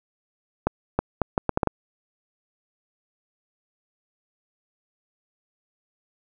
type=accelerating click train; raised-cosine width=1 ms; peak=-6 dBFS; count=8; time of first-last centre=0.67-1.673 s; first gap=320 ms; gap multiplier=0.71; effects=none